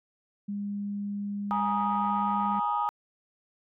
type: tone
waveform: sine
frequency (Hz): 202.9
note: G#3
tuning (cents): -40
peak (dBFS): -30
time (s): 0.48-2.6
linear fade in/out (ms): 10
type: chord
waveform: sine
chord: Ab suspended second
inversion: none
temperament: equal with one note detuned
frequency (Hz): 830.6 / 947.5 / 1244.5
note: Ab5 / Bb5 / Eb6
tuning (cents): 0 / +28 / 0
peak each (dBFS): -29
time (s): 1.51-2.89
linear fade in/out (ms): 0
effects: tanh soft clip ceiling -17 dBFS